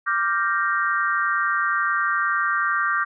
sine chord, G minor seventh, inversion second, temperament equal, 1174.7 / 1396.9 / 1568 / 1864.7 Hz, D6 / F6 / G6 / Bb6, 0 / 0 / 0 / 0 cents, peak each -23 / -26 / -24 / -28 dBFS, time 0.06-3.05 s, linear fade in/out 20 ms, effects none

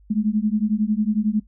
sine beating tone pair, 207.7 / 218.7 Hz, G#3 / A3, 0 / -10 cents, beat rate 11 Hz, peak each -21 dBFS, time 0.1-1.4 s, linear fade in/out 10 ms, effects noise-tail reverb RT60 0.1 s tail -18 dB re dry + added 50 Hz sine -49 dBFS peak until 1.47 s

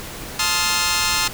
10% pulse chord, F dominant seventh, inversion first, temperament just, 873.1 / 1047.7 / 1257.2 / 1396.9 Hz, A5 / C6 / Eb6 / F6, -14 / +2 / +18 / 0 cents, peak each -16 dBFS, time 0.39-1.28 s, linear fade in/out 5 ms, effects pink hiss -33 dBFS RMS until 1.33 s

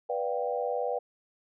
sine chord, G dominant seventh, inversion first, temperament just, 490 / 588 / 705.6 / 784 Hz, B4 / D5 / F5 / G5, -14 / +2 / +18 / 0 cents, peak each -31 / -34 / -35 / -35 dBFS, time 0.09-0.99 s, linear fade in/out 10 ms, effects none

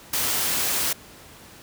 white noise, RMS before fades -24 dBFS, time 0.13-0.93 s, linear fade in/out 5 ms, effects pink hiss -46 dBFS RMS until 1.62 s + high-pass 60 Hz 12 dB/octave

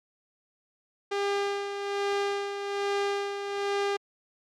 sawtooth tone with tremolo, 401.6 Hz, G4, 42 cents sharp, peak -21 dBFS, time 1.11-3.97 s, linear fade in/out 10 ms, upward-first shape sine, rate 1.2 Hz, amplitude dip 55%, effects low-pass 5000 Hz 12 dB/octave + MP3 96 kbps

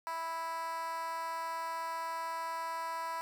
10% pulse tone with high-pass filter, 328.7 Hz, E4, 5 cents flat, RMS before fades -38 dBFS, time 0.07-3.21 s, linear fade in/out 0 ms, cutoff 880 Hz, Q 8, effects none

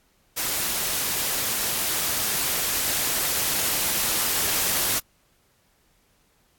white noise with level ramp, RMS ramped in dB -26 to -23 dBFS, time 0.36-5 s, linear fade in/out 20 ms, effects pink hiss -64 dBFS RMS until 6.58 s + AAC 64 kbps

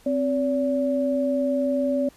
sine tone pair together, 261.6 / 571.9 Hz, C4 / D5, 0 / -46 cents, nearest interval octave + major second, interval 1354 cents, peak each -23 dBFS, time 0.06-2.09 s, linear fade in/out 5 ms, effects pink hiss -54 dBFS RMS until 2.16 s + resampled to 32000 Hz

